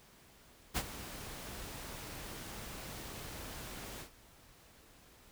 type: noise with ADSR envelope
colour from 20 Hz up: pink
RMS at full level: -32 dBFS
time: 0.74-4.1 s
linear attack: 29 ms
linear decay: 56 ms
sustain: -14 dB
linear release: 97 ms
effects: pink hiss -61 dBFS RMS until 5.31 s